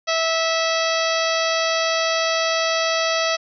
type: harmonic tone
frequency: 653 Hz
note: E5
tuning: 17 cents flat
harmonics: 1 / 2 / 3 / 4 / 5 / 6 / 7 / 8 / 9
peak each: -22 / -25 / -27 / -28 / -29 / -30 / -30 / -31 / -32 dBFS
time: 0.07-3.37 s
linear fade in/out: 20 ms
effects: none